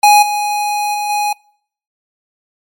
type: tone with level steps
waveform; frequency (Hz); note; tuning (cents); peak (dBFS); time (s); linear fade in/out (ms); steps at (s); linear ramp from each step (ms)
square; 830.6; G#5; 0; -5 / -15 / -17 / -14; 0.03-1.33; 5; 0.22 / 0.94 / 1.09; 10
effects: noise-tail reverb RT60 0.6 s tail -26 dB re dry + MP3 64 kbps